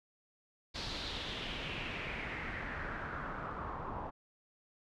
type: noise with low-pass filter sweep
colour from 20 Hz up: pink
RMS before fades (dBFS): -41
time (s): 0.74-4.11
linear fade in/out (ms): 20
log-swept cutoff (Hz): 4500 to 940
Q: 3.6
effects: none